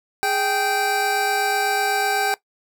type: tone pair together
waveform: 25% pulse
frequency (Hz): 414 / 780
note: G#4 / G5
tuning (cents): -5 / -9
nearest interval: major seventh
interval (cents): 1096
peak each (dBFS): -22 / -16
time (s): 0.23-2.34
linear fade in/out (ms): 0
effects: noise-tail reverb RT60 0.1 s tail -18 dB re dry